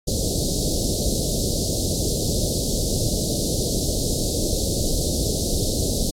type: band-stop noise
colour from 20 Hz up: pink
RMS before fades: -22 dBFS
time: 0.07-6.11 s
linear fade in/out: 10 ms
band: 610 to 4000 Hz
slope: 48 dB/octave
effects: low-pass 10000 Hz 12 dB/octave + AAC 64 kbps